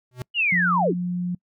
square tone with exponential growth, 125.3 Hz, B2, 25 cents sharp, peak -26 dBFS, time 0.11-0.22 s, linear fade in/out 2 ms, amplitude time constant 23 ms
sine linear sweep, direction down, 2960 to 171.3 Hz, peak -18 dBFS, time 0.34-0.95 s, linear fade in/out 50 ms
sine tone, 177.9 Hz, F3, 32 cents sharp, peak -23 dBFS, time 0.52-1.35 s, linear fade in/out 5 ms
effects noise-tail reverb RT60 0.1 s tail -26 dB re dry

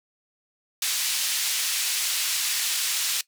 pink band-pass noise, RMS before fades -26 dBFS, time 0.82-3.21 s, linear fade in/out 2 ms, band 3100 to 13000 Hz, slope 12 dB/octave, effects noise-tail reverb RT60 0.1 s tail -19 dB re dry

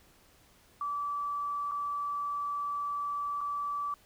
sine tone with dropouts, 1156 Hz, D6, 28 cents flat, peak -31 dBFS, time 0.81-3.94 s, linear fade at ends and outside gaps 2 ms, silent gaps 1.713-1.718 / 3.408-3.412 s, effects pink hiss -62 dBFS RMS until 4.05 s

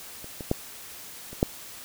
clicks, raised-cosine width 2 ms, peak -28 / -22 / -9 / -27 / -6 dBFS, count 5, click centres 0.244 / 0.408 / 0.514 / 1.33 / 1.429 s, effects white hiss -43 dBFS RMS until 1.84 s

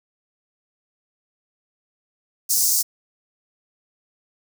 pink high-pass noise, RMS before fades -19 dBFS, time 2.49-2.83 s, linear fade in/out 20 ms, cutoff 5100 Hz, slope 48 dB/octave, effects none

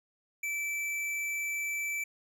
sine tone with hard clipping, 2321 Hz, D7, 21 cents flat, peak -33 dBFS, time 0.43-2.04 s, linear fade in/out 5 ms, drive 12 dB, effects none

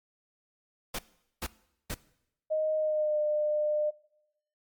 pink noise bursts, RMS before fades -34 dBFS, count 3, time 0.94-1.944 s, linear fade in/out 5 ms, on 48 ms, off 430 ms
sine tone with pitch glide, 622.3 to 602.1 Hz, D#5 to D5, 0 to +43 cents, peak -25 dBFS, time 2.5-3.91 s, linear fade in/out 20 ms, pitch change -57 cents, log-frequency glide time 2.76-3.19 s
effects noise-tail reverb RT60 0.8 s tail -20 dB re dry + MP3 96 kbps

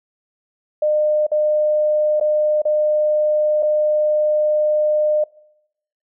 sine tone with dropouts, 606 Hz, D#5, 46 cents flat, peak -14 dBFS, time 0.82-5.24 s, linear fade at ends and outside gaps 5 ms, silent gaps 1.267-1.316 / 2.199-2.21 / 2.619-2.652 / 3.626-3.629 s, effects noise-tail reverb RT60 0.8 s tail -23 dB re dry

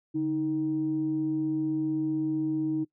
sine tone pair together, 144.04 / 313.8 Hz, D3 / D#4, -33 / +15 cents, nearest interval octave + minor second, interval 1348 cents, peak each -34 / -25 dBFS, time 0.14-2.85 s, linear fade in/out 20 ms, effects noise-tail reverb RT60 0.1 s tail -22 dB re dry + tanh soft clip ceiling -19 dBFS

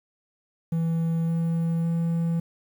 triangle tone with pitch steps, 164.81 / 165.96 / 167.11 Hz, E3 / E3 / E3, 0 / +12 / +24 cents, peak -20 dBFS, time 0.72-2.4 s, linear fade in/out 5 ms, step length 560 ms, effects 9-bit

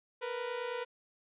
sawtooth tone pair together, 464.5 / 493.9 Hz, A#4 / B4, -6 / 0 cents, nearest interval minor second, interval 106 cents, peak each -36 / -33 dBFS, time 0.21-0.85 s, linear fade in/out 20 ms, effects resampled to 8000 Hz

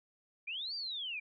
sine linear two-way sweep, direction up then down, 2314 to 4770 to 2314 Hz, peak -37 dBFS, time 0.47-1.2 s, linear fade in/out 10 ms, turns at 0.75 s, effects none

